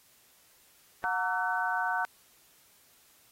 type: tone cluster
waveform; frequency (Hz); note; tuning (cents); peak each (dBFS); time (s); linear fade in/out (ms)
sine; 728 / 922 / 1145 / 1336 / 1510; F#5 / A#5 / D6 / E6 / F#6; -28 / -19 / -44 / +23 / +35; -33 / -33 / -38 / -40 / -31; 1.04-2.05; 0
effects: white hiss -62 dBFS RMS until 3.31 s + AAC 48 kbps